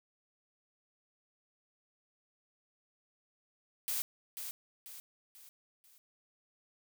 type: noise with echo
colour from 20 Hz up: blue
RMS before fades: -35 dBFS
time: 3.88-4.02 s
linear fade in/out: 0 ms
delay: 490 ms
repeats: 4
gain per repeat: -7 dB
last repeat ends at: 5.98 s
effects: none